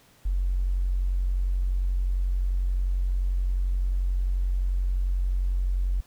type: tone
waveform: triangle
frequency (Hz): 45.69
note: F#1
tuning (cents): -21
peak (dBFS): -18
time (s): 0.25-6.01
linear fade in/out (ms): 10
effects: tanh soft clip ceiling -20 dBFS + pink hiss -58 dBFS RMS until 6.06 s